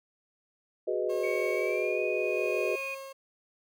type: chord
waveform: sine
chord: G# minor seventh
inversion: third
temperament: equal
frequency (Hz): 370 / 415.3 / 493.9 / 622.3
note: F#4 / G#4 / B4 / D#5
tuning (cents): 0 / 0 / 0 / 0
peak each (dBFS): -32 / -33 / -33 / -33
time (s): 0.87-2.76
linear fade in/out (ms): 10
type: tone with tremolo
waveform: 30% pulse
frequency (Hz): 541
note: C#5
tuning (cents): -42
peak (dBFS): -34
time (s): 1.09-3.13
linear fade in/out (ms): 10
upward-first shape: sine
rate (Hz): 0.76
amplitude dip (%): 80
type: tone with pitch glide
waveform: sine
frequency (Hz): 2237 to 2482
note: C#7 to D#7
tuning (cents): +15 to -5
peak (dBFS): -34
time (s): 1.23-2.95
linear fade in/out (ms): 10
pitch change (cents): +180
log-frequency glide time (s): 1.55-2
effects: none